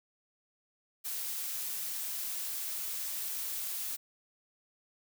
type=noise; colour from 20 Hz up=blue; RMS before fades=-37 dBFS; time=1.04-3.97 s; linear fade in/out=20 ms; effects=none